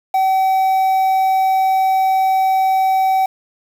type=tone with quantisation; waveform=triangle; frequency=763 Hz; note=G5; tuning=47 cents flat; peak=-10 dBFS; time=0.14-3.26 s; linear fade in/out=5 ms; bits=6; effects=none